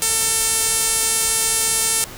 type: tone with band-pass filter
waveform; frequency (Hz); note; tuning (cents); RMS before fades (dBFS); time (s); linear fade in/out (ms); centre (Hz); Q
sawtooth; 447.5; A4; +29; -19; 0.02-2.04; 0; 9200; 2.2
effects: pink hiss -36 dBFS RMS until 2.17 s